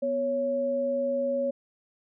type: tone pair together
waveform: sine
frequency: 247.2 / 555 Hz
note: B3 / C#5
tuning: +2 / +2 cents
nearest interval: octave + major second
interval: 1400 cents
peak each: -33 / -25 dBFS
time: 0.02-1.51 s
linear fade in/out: 10 ms
effects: none

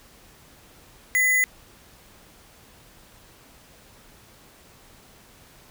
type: tone with sample-and-hold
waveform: sine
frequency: 2008 Hz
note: B6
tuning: 28 cents sharp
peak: -17 dBFS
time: 1.15-1.44 s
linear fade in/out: 0 ms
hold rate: 8820 Hz
effects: pink hiss -52 dBFS RMS until 5.7 s

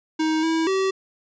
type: tone with pitch steps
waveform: square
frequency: 315.2 / 324.3 / 383.4 Hz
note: D#4 / E4 / G4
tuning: +23 / -28 / -38 cents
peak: -20 dBFS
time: 0.19-0.91 s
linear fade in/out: 10 ms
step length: 240 ms
effects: resampled to 16000 Hz

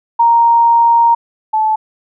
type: tone pair in turn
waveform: sine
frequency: 932.3 / 869 Hz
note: A#5 / A5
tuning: 0 / -22 cents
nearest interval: minor second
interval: 122 cents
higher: first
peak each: -6 / -10 dBFS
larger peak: first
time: 0.19-1.15 / 1.53-1.76 s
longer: first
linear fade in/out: 10 ms
effects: none

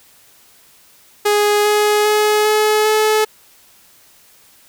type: tone with pitch steps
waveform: sawtooth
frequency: 415.3 / 419.2 / 423 / 427 / 430.9 Hz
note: G#4 / G#4 / G#4 / G#4 / A4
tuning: 0 / +16 / +32 / +48 / -36 cents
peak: -8 dBFS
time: 1.25-3.25 s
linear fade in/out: 10 ms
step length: 400 ms
effects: white hiss -49 dBFS RMS until 4.68 s

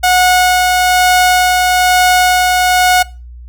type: tone with tremolo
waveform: sawtooth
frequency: 730 Hz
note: F#5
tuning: 24 cents flat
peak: -3 dBFS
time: 0.03-3.03 s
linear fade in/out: 10 ms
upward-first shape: sine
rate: 1.1 Hz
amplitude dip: 25%
effects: noise-tail reverb RT60 0.3 s tail -21 dB re dry + added 60 Hz sine -29 dBFS peak until 3.48 s

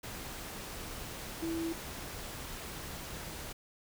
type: tone in noise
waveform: sine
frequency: 329.6 Hz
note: E4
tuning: in tune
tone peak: -33 dBFS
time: 1.42-1.73 s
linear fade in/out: 10 ms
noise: pink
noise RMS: -43 dBFS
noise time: 0.03-3.53 s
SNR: +7 dB
effects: none

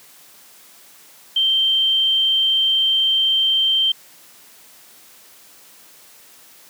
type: tone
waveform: sine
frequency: 3136 Hz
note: G7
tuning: in tune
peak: -14 dBFS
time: 1.36-3.92 s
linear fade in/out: 5 ms
effects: white hiss -47 dBFS RMS until 6.69 s + high-pass 150 Hz 12 dB/octave

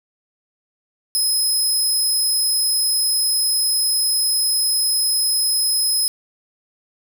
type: tone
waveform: 20% pulse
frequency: 5110 Hz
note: D#8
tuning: 45 cents sharp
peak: -11 dBFS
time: 1.15-6.08 s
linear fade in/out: 0 ms
effects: none

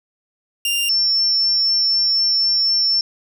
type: tone pair in turn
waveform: sawtooth / sine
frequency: 2794 / 5398 Hz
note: F7 / E8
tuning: 0 / +40 cents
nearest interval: major seventh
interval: 1140 cents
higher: second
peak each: -14 dBFS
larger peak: neither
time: 0.65-0.89 / 0.89-3.01 s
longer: second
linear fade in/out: 2 ms
effects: 9-bit

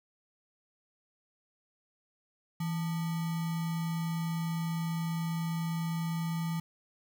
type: tone with sample-and-hold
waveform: sine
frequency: 164.9 Hz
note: E3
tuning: 1 cent sharp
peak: -30 dBFS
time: 2.6-6.6 s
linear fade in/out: 5 ms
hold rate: 1050 Hz
effects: none

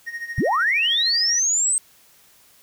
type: tone with tremolo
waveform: triangle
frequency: 1864.7 Hz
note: A#6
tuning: in tune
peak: -24 dBFS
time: 0.06-1.4 s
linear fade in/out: 20 ms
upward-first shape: sine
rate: 13 Hz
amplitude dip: 75%
type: linear sweep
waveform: sine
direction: up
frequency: 77.78 to 8372 Hz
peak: -17 dBFS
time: 0.38-1.78 s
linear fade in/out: 0 ms
effects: white hiss -54 dBFS RMS until 2.62 s

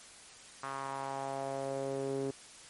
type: tone with band-pass filter sweep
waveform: sawtooth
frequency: 136.2 Hz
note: C#3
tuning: 30 cents flat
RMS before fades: -37 dBFS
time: 0.63-2.31 s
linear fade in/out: 5 ms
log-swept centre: 1200 to 370 Hz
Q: 3
effects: white hiss -53 dBFS RMS until 2.69 s + MP3 48 kbps

